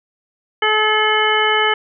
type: harmonic tone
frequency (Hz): 430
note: A4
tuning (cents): -40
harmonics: 1 / 2 / 3 / 4 / 5 / 7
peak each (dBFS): -20 / -20 / -20 / -20 / -20 / -20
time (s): 0.62-1.74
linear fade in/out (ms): 5
effects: none